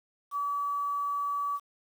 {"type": "tone with quantisation", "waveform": "sine", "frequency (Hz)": 1145, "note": "D6", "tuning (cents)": -44, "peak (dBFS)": -28, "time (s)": [0.31, 1.6], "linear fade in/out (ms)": 50, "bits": 9, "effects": []}